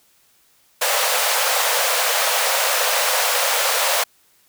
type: high-pass noise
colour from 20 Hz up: pink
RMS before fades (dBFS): -19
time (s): 0.81-4.04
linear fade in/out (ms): 10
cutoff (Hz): 480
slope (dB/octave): 96
effects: white hiss -58 dBFS RMS until 4.48 s